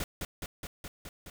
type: noise with echo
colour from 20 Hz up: pink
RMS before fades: -34 dBFS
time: 0-0.04 s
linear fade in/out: 2 ms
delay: 210 ms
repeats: 6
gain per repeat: -2 dB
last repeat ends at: 1.3 s
effects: none